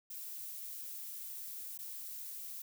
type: noise with dropouts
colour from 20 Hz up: violet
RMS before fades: -45 dBFS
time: 0.1-2.62 s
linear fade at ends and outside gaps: 5 ms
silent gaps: 1.777-1.788 s
effects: none